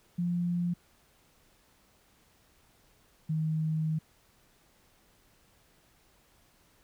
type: tone pair in turn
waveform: sine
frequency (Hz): 174.61 / 157.33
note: F3 / D#3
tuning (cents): 0 / +20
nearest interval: major second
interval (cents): 180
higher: first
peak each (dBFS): -27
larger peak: neither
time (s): 0.18-0.74 / 3.29-3.99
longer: second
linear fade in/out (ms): 10
effects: pink hiss -65 dBFS RMS until 6.83 s